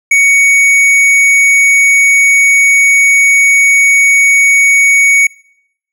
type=tone with hard clipping; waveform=sine; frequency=2235 Hz; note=C#7; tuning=14 cents sharp; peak=-6 dBFS; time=0.11-5.27 s; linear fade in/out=5 ms; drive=9 dB; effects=noise-tail reverb RT60 0.7 s tail -23 dB re dry